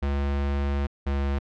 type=tone pair in turn; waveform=square; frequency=70.3 / 69.61 Hz; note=C#2 / C#2; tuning=+25 / +8 cents; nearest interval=unison; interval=17 cents; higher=first; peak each=-24 dBFS; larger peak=neither; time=0.02-0.87 / 1.06-1.39 s; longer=first; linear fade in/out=10 ms; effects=low-pass 3000 Hz 12 dB/octave